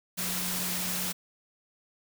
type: tone in noise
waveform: sine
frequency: 181.1 Hz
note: F#3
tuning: 37 cents flat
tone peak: -38 dBFS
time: 0.17-1.13 s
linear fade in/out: 20 ms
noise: white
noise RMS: -32 dBFS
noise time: 0.17-1.13 s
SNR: -9 dB
effects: none